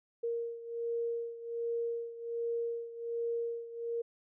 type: beating tone pair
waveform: sine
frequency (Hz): 466.2 / 467.5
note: A#4 / A#4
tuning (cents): 0 / +5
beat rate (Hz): 1.3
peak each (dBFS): -35 / -39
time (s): 0.23-4.02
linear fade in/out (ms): 10
effects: none